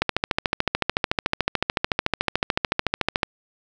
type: click train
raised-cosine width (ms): 0.3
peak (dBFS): -3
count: 45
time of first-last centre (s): 0.02-3.232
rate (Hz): 13.7
effects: none

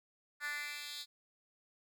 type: tone with high-pass filter sweep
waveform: 10% pulse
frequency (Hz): 292.9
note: D4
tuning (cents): -5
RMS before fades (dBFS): -42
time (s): 0.4-1.06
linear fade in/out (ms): 50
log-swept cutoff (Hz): 1600 to 3800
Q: 3.6
effects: none

